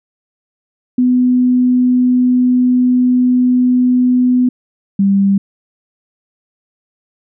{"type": "tone pair in turn", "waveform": "sine", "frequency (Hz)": [250, 197.31], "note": ["B3", "G3"], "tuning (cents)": [21, 12], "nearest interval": "major third", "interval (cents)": 409, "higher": "first", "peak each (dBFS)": -8, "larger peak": "neither", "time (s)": [[0.98, 4.49], [4.99, 5.38]], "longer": "first", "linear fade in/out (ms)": 5, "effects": []}